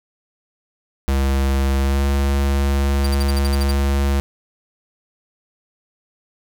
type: tone with pitch glide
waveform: square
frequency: 67.9 to 69.37 Hz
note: C#2 to C#2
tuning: -35 to +2 cents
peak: -16 dBFS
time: 1.08-4.2 s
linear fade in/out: 0 ms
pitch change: +37 cents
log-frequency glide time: 1.8-2.03 s
type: tone bursts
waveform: sawtooth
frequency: 4699 Hz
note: D8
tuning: in tune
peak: -23 dBFS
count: 9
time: 3.04-3.714 s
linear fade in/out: 5 ms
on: 26 ms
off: 55 ms
effects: none